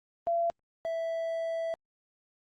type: tone pair in turn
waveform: sine / triangle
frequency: 680 / 659.1 Hz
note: F5 / E5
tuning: -46 / 0 cents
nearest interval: minor second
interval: 54 cents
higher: first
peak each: -25 / -28 dBFS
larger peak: first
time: 0.27-0.5 / 0.85-1.74 s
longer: second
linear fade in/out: 0 ms
effects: Opus 24 kbps